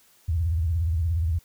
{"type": "tone with vibrato", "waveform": "sine", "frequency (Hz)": 82.41, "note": "E2", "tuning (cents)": 0, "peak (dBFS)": -21, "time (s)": [0.28, 1.39], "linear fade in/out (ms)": 10, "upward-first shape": "sine", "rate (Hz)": 17, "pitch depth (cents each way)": 170, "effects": ["white hiss -59 dBFS RMS until 1.44 s"]}